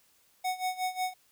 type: tone with tremolo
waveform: square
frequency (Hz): 740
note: F#5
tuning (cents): 0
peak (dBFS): -28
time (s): 0.44-1.14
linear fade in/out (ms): 10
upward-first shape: sine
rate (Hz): 5.5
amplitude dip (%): 85
effects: white hiss -66 dBFS RMS until 1.31 s